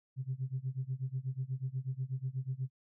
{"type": "tone with tremolo", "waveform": "sine", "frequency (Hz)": 130.81, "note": "C3", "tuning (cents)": 0, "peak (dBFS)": -30, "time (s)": [0.16, 2.7], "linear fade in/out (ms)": 50, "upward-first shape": "sine", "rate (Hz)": 8.2, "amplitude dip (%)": 95, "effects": ["tanh soft clip ceiling -27 dBFS"]}